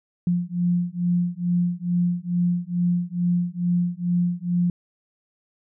sine beating tone pair, 174.61 / 176.91 Hz, F3 / F3, 0 / +23 cents, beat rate 2.3 Hz, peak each -23 dBFS, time 0.27-4.7 s, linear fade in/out 2 ms, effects none

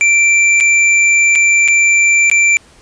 square tone with dropouts, 2349 Hz, D7, in tune, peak -8 dBFS, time 0.01-2.57 s, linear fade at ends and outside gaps 0 ms, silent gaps 0.602-0.608 / 1.353-1.357 / 1.678-1.684 / 2.299-2.314 s, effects pink hiss -45 dBFS RMS until 2.81 s + resampled to 22050 Hz

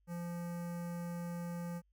square tone with notch filter, 172.6 Hz, F3, 20 cents flat, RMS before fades -41 dBFS, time 0.07-1.82 s, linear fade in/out 50 ms, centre 3500 Hz, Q 0.62, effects added 50 Hz sine -70 dBFS peak until 1.92 s

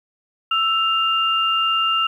sine tone pair together, 1321.9 / 2801 Hz, E6 / F7, +4 / +4 cents, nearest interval octave + minor second, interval 1300 cents, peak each -19 dBFS, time 0.51-2.07 s, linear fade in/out 5 ms, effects 9-bit

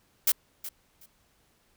blue noise with echo, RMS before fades -22 dBFS, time 0.27-0.32 s, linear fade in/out 5 ms, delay 370 ms, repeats 2, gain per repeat -15 dB, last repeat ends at 1.06 s, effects pink hiss -67 dBFS RMS until 1.76 s

